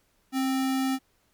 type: tone with sample-and-hold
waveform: sine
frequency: 265.5 Hz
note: C4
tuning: 25 cents sharp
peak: -23 dBFS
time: 0.32-0.99 s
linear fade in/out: 50 ms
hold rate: 1050 Hz
effects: pink hiss -68 dBFS RMS until 1.33 s + MP3 96 kbps